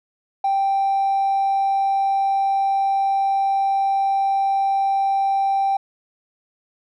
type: tone with hard clipping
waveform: sine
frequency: 784 Hz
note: G5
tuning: in tune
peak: -17 dBFS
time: 0.44-5.77 s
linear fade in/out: 5 ms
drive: 1 dB
effects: none